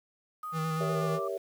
sine tone with pitch glide, 1244.5 to 1174.7 Hz, D#6 to D6, 0 to 0 cents, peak -35 dBFS, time 0.43-1.28 s, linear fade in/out 5 ms, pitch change -100 cents, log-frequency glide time 0.91-1.1 s
square tone with vibrato, 160 Hz, D#3, 49 cents sharp, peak -31 dBFS, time 0.52-1.2 s, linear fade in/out 50 ms, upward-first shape square, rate 8.1 Hz, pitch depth 18 cents each way
sine chord, G diminished seventh, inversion none, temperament equal with one note detuned, 392 / 466.2 / 560.8 / 659.3 Hz, G4 / Bb4 / Db5 / Fb5, 0 / 0 / +20 / 0 cents, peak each -35 / -38 / -36 / -38 dBFS, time 0.8-1.38 s, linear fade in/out 10 ms
effects 9-bit

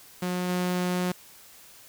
sawtooth tone with level steps, 180.2 Hz, F#3, 45 cents flat, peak -23 / -21 dBFS, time 0.22-1.12 s, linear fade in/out 5 ms, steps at 0.48 s, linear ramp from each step 20 ms, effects white hiss -51 dBFS RMS until 1.88 s

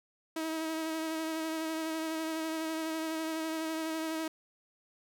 sawtooth tone with vibrato, 319.9 Hz, D#4, 48 cents sharp, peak -29 dBFS, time 0.36-4.28 s, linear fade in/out 5 ms, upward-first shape sine, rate 12 Hz, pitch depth 22 cents each way, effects none

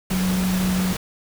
sine tone in noise, 185 Hz, F#3, in tune, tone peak -19 dBFS, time 0.11-0.93 s, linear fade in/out 5 ms, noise pink, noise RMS -28 dBFS, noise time 0.1-0.97 s, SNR +6 dB, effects none

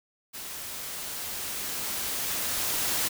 white noise with level ramp, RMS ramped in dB -39 to -27 dBFS, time 0.33-3.09 s, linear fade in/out 20 ms, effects none

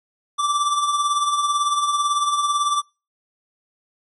square tone with tremolo, 1169 Hz, D6, 8 cents flat, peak -16 dBFS, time 0.38-2.82 s, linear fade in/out 20 ms, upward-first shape triangle, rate 18 Hz, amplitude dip 60%, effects noise-tail reverb RT60 0.3 s tail -26 dB re dry + MP3 48 kbps

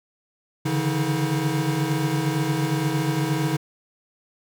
square tone cluster, 140.9 / 149.5 / 163 / 318.5 Hz, C#3 / D3 / E3 / D#4, +29 / +31 / -19 / +41 cents, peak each -26 / -29 / -30 / -27 dBFS, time 0.65-3.57 s, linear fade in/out 10 ms, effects none

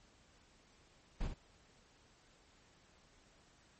brown noise with echo, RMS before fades -37 dBFS, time 1.2-1.28 s, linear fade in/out 10 ms, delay 62 ms, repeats 1, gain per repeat -6 dB, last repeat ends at 1.342 s, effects pink hiss -67 dBFS RMS until 3.79 s + MP3 32 kbps

